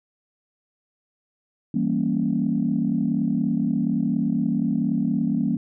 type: chord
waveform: sine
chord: E diminished seventh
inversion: none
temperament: equal with one note detuned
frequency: 165.48 / 196 / 233.1 / 277.2 Hz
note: E3 / G3 / Bb3 / Db4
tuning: +7 / 0 / 0 / 0 cents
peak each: -27 / -25 / -23 / -26 dBFS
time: 1.74-5.57 s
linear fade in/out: 5 ms
effects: tanh soft clip ceiling -10 dBFS